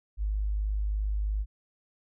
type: tone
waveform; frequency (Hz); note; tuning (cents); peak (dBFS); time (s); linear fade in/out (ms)
sine; 51.5; G#1; -14; -26; 0.17-1.46; 50
effects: none